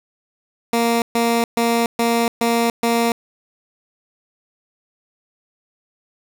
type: tone bursts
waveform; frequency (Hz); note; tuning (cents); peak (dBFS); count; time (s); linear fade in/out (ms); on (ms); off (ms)
15% pulse; 233.1; A#3; 0; -9; 6; 0.73-3.12; 2; 290; 130
effects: none